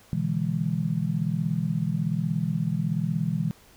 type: chord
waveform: sine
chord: E dominant seventh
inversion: second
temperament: just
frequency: 123.61 / 148.33 / 164.81 / 206 Hz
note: B2 / D3 / E3 / G#3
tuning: +2 / +18 / 0 / -14 cents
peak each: -31 / -31 / -26 / -31 dBFS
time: 0.13-3.51 s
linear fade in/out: 0 ms
effects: pink hiss -55 dBFS RMS until 3.76 s